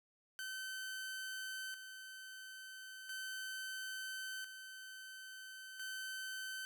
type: tone with tremolo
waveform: sawtooth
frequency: 1534 Hz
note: G6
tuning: 38 cents flat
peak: -39 dBFS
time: 0.39-6.65 s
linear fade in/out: 0 ms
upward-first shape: square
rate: 0.37 Hz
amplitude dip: 55%
effects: none